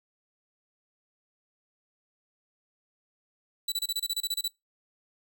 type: tone bursts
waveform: sawtooth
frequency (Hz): 3951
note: B7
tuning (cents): 0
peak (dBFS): -24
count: 12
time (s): 3.68-4.48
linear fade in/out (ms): 5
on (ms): 41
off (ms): 28
effects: noise-tail reverb RT60 0.2 s tail -24 dB re dry